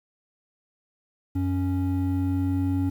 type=tone pair together; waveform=triangle; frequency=92.5 / 277.2 Hz; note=F#2 / C#4; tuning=0 / 0 cents; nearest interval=octave + perfect fifth; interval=1900 cents; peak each=-23 dBFS; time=1.35-2.9 s; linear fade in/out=10 ms; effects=9-bit